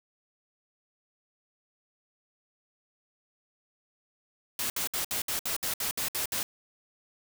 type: noise bursts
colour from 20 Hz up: white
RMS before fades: -31 dBFS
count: 11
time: 4.59-6.43 s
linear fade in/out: 2 ms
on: 110 ms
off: 63 ms
effects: none